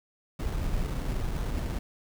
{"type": "noise with sample-and-hold", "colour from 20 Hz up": "brown", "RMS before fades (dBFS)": -30, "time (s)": [0.39, 1.79], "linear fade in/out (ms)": 5, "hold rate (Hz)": 2450, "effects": []}